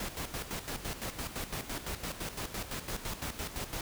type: noise with tremolo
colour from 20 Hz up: pink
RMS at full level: -37 dBFS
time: 0-3.81 s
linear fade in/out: 2 ms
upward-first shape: square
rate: 5.9 Hz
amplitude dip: 65%
effects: none